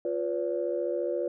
sine tone cluster, 352 / 496.6 / 571 Hz, F4 / B4 / D5, +14 / +9 / -49 cents, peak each -31 dBFS, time 0.05-1.28 s, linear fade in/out 2 ms, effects tanh soft clip ceiling -17 dBFS

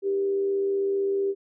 sine tone with frequency modulation, 394.5 Hz, G4, 11 cents sharp, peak -22 dBFS, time 0.02-1.35 s, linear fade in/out 50 ms, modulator 84.3 Hz, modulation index 0.23, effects none

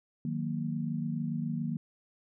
sine chord, D# minor, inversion none, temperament equal with one note detuned, 155.56 / 182.66 / 233.1 Hz, D#3 / F#3 / A#3, 0 / -22 / 0 cents, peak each -34 / -37 / -34 dBFS, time 0.25-1.77 s, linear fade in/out 2 ms, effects none

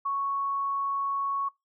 sine tone, 1108.7 Hz, C#6, in tune, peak -26 dBFS, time 0.05-1.49 s, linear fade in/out 10 ms, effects noise-tail reverb RT60 0.2 s tail -23 dB re dry

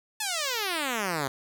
5% pulse exponential sweep, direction down, 885 to 130 Hz, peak -16 dBFS, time 0.2-1.28 s, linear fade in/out 5 ms, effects none

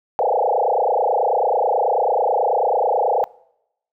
sine tone with frequency modulation, 660 Hz, E5, 2 cents sharp, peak -15 dBFS, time 0.19-3.24 s, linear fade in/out 0 ms, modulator 29.2 Hz, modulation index 6.8, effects noise-tail reverb RT60 0.8 s tail -23 dB re dry

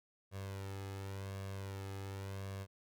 sawtooth tone with flanger, 97.6 Hz, G2, 7 cents flat, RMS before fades -44 dBFS, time 0.31-2.67 s, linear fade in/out 50 ms, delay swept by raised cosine 1.8 to 2.38 ms, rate 0.91 Hz, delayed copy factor +0.6, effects none

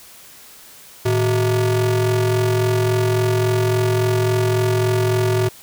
square ring-modulated tone, 131.9 Hz, C3, 14 cents sharp, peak -13 dBFS, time 1.05-5.49 s, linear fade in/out 10 ms, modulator 242 Hz, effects white hiss -43 dBFS RMS until 5.62 s

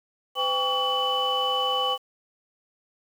sine tone cluster, 508 / 797 / 1133 / 2990 Hz, B4 / G5 / C#6 / F#7, +49 / +28 / +37 / +17 cents, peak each -29 / -28 / -27 / -25 dBFS, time 0.35-1.98 s, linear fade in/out 50 ms, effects tanh soft clip ceiling -15 dBFS + 8-bit

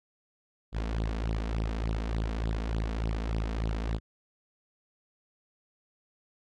sawtooth tone with flanger, 55 Hz, A1, in tune, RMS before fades -31 dBFS, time 0.72-4 s, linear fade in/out 50 ms, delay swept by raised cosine 0.22 to 4.52 ms, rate 3.4 Hz, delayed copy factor +0.75, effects low-pass 5000 Hz 12 dB/octave

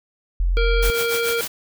sine tone, 43.65 Hz, F1, in tune, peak -16 dBFS, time 0.4-0.9 s, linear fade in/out 0 ms
harmonic tone, 466.2 Hz, A#4, in tune, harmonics 1 / 3 / 5 / 7 / 9 / 10, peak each -21 / -26 / -28 / -31 / -38 / -39 dBFS, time 0.57-1.41 s, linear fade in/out 0 ms
white noise with tremolo, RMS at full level -25 dBFS, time 0.82-1.48 s, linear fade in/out 10 ms, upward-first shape triangle, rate 6.9 Hz, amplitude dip 85%
effects none

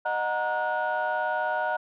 sine tone cluster, 617 / 736 / 936 / 1453 Hz, D#5 / F#5 / A#5 / F#6, -15 / -9 / +7 / -32 cents, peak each -29 dBFS, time 0.05-1.77 s, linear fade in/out 10 ms, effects tanh soft clip ceiling -19 dBFS

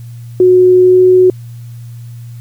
sine tone with pitch glide, 366 to 368.3 Hz, F#4 to F#4, -19 to -8 cents, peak -3 dBFS, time 0.4-1.3 s, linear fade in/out 2 ms, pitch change +11 cents, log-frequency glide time 0.82-1 s, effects added 118 Hz sine -26 dBFS peak until 2.4 s + white hiss -48 dBFS RMS until 2.4 s

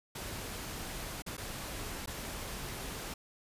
pink noise with dropouts, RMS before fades -41 dBFS, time 0.15-3.14 s, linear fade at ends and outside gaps 5 ms, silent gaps 1.222-1.263 / 1.369-1.378 / 2.06-2.073 s, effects resampled to 32000 Hz

